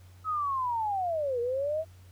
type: linear two-way sweep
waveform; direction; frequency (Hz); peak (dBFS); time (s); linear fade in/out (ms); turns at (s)
sine; down then up; 1294 to 466.2 to 653; -27; 0.24-1.85; 50; 1.4
effects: added 91 Hz sine -50 dBFS peak until 2.11 s + pink hiss -62 dBFS RMS until 2.11 s